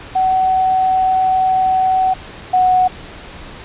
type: tone pair in turn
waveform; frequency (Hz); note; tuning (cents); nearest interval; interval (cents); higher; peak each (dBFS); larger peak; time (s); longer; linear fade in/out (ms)
sine; 752 / 737.8; F#5 / F#5; +28 / -5; unison; 33; first; -11 / -9; second; 0.15-2.14 / 2.53-2.88; first; 10
effects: pink hiss -34 dBFS RMS until 3.64 s + resampled to 8000 Hz